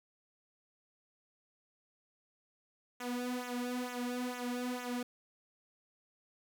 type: tone with flanger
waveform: sawtooth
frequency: 246.9 Hz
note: B3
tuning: in tune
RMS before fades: -38 dBFS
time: 3-5.03 s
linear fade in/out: 5 ms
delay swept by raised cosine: 0.21 to 3.11 ms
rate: 2.2 Hz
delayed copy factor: -0.8
effects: none